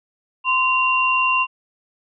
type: tone pair together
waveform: sine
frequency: 1035 / 2763 Hz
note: C6 / F7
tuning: -19 / -19 cents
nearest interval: octave + perfect fourth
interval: 1700 cents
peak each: -18 dBFS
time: 0.44-1.47 s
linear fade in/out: 50 ms
effects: none